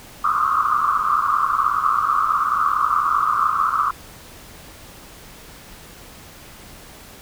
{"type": "band-pass noise", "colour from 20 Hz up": "white", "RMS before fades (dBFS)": -19, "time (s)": [0.24, 3.91], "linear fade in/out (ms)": 5, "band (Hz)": [1100, 1300], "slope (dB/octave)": 96, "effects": ["pink hiss -42 dBFS RMS until 7.21 s"]}